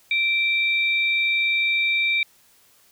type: tone pair together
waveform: sine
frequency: 2343 / 3719 Hz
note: D7 / A#7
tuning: -5 / -5 cents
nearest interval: minor sixth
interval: 800 cents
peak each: -19 / -26 dBFS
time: 0.11-2.23 s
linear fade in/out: 2 ms
effects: white hiss -57 dBFS RMS until 2.91 s